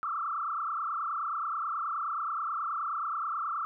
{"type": "tone with frequency modulation", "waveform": "sine", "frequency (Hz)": 1253, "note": "D#6", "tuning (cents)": 12, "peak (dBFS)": -30, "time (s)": [0.03, 3.65], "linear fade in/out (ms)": 0, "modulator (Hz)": 29.4, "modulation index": 3.8, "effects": []}